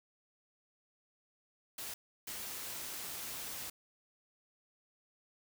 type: noise bursts at uneven times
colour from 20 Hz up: white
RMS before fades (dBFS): -43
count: 2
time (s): 1.78-1.94 / 2.27-3.7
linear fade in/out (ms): 5
effects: none